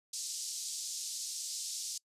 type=band-pass noise; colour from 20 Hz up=white; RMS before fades=-40 dBFS; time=0.13-1.98 s; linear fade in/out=5 ms; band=4500 to 8100 Hz; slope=24 dB/octave; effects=noise-tail reverb RT60 0.1 s tail -25 dB re dry + resampled to 32000 Hz